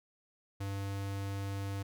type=tone; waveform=square; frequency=98.8 Hz; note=G2; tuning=14 cents sharp; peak=-36 dBFS; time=0.6-1.83 s; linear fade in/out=10 ms; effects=none